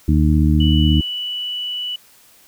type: harmonic tone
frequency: 76.4 Hz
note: D#2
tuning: 31 cents flat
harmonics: 1 / 2 / 3 / 4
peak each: -14 / -17 / -19 / -20 dBFS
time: 0.08-1.01 s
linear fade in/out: 5 ms
type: tone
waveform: sine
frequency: 2960 Hz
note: F#7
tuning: in tune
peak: -22 dBFS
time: 0.6-1.96 s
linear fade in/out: 5 ms
effects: white hiss -50 dBFS RMS until 2.47 s